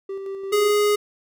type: tone with tremolo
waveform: triangle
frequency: 390 Hz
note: G4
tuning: 9 cents flat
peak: -25 dBFS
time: 0.09-0.71 s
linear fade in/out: 5 ms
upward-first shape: square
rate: 5.8 Hz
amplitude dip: 30%
type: tone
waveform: square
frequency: 415.3 Hz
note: G#4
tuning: in tune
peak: -17 dBFS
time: 0.52-0.96 s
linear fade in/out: 10 ms
effects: none